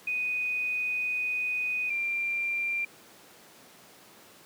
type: tone pair in turn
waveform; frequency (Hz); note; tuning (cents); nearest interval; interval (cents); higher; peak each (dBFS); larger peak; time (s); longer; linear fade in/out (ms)
sine; 2489 / 2376; D#7 / D7; 0 / +20; minor second; 80; first; -27; neither; 0.07-1.9 / 1.9-2.85; first; 5
effects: pink hiss -53 dBFS RMS until 4.45 s + high-pass 200 Hz 12 dB/octave